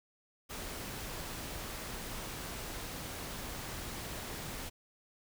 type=noise; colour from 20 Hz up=pink; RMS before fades=-42 dBFS; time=0.49-4.7 s; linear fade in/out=20 ms; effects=none